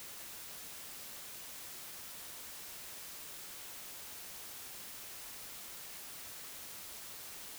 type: silence
effects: white hiss -48 dBFS RMS until 7.58 s